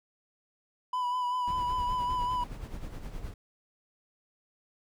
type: tone with vibrato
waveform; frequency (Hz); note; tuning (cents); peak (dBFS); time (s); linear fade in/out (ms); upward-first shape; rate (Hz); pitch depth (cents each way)
triangle; 992; B5; +7; -26; 0.93-2.44; 5; sine; 5.2; 28
type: noise with tremolo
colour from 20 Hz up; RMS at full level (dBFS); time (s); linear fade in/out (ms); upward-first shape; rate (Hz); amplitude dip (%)
brown; -37; 1.47-3.34; 5; sine; 9.6; 55
effects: none